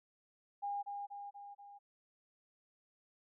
sine tone with echo, 810 Hz, G#5, 43 cents flat, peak -36 dBFS, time 0.62-0.83 s, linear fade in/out 20 ms, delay 240 ms, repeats 4, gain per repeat -4 dB, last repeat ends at 1.79 s, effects none

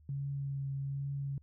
sine tone with vibrato, 138.59 Hz, C#3, in tune, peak -34 dBFS, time 0.09-1.38 s, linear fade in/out 2 ms, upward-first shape triangle, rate 1.2 Hz, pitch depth 20 cents each way, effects added 76 Hz sine -58 dBFS peak until 1.42 s

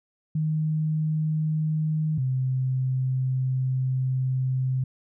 sine tone pair in turn, 155.56 / 130.09 Hz, D#3 / C3, 0 / -10 cents, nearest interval minor third, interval 310 cents, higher first, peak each -22 dBFS, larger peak neither, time 0.35-2.18 / 2.18-4.84 s, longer second, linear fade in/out 5 ms, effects none

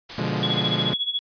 white noise, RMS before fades -34 dBFS, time 0.09-0.85 s, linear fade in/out 10 ms
sawtooth chord, B diminished seventh, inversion none, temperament equal with one note detuned, 122.12 / 146.83 / 174.61 / 207.7 Hz, B2 / D3 / F3 / Ab3, -19 / 0 / 0 / 0 cents, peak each -25 dBFS, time 0.18-0.94 s, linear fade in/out 5 ms
sine tone with tremolo, 3365 Hz, G#7, 22 cents sharp, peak -20 dBFS, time 0.43-1.19 s, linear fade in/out 0 ms, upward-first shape sine, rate 14 Hz, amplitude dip 80%
effects resampled to 11025 Hz

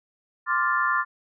sine chord, D minor seventh, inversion third, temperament equal, 1046.5 / 1174.7 / 1396.9 / 1760 Hz, C6 / D6 / F6 / A6, 0 / 0 / 0 / 0 cents, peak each -26 dBFS, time 0.46-1.05 s, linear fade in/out 50 ms, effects none

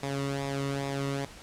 sawtooth tone with flanger, 138.59 Hz, C#3, in tune, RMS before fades -32 dBFS, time 0.03-1.25 s, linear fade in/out 0 ms, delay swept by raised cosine 0.67 to 1.26 ms, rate 2.4 Hz, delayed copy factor -0.65, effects pink hiss -48 dBFS RMS until 1.42 s + low-pass 9000 Hz 12 dB/octave

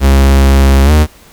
45% pulse tone with pitch glide, 67.9 to 76.22 Hz, C#2 to D#2, -35 to -35 cents, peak -4 dBFS, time 0-1.07 s, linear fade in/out 50 ms, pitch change +200 cents, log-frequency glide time 0.85-0.91 s, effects pink hiss -41 dBFS RMS until 1.32 s

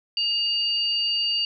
sine tone pair together, 2836 / 4623 Hz, F7 / D8, +26 / -28 cents, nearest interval minor sixth, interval 846 cents, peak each -24 dBFS, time 0.17-1.45 s, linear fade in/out 2 ms, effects none

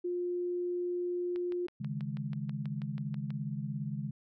sine tone, 354.2 Hz, F4, 24 cents sharp, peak -31 dBFS, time 0.04-1.67 s, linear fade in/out 10 ms
click train, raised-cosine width 0.3 ms, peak -33 dBFS, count 13, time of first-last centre 1.36-3.305 s, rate 6.17 Hz
sine chord, C# suspended second, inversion none, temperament just, 138.59 / 155.92 / 207.9 Hz, C#3 / D#3 / G#3, 0 / +4 / +2 cents, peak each -37 / -39 / -39 dBFS, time 1.8-4.11 s, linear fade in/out 10 ms
effects none

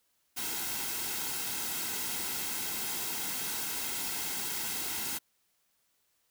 white noise with comb filter, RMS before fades -35 dBFS, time 0.36-5.19 s, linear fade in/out 20 ms, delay 1.7 ms, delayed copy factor -0.55, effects white hiss -74 dBFS RMS until 6.3 s

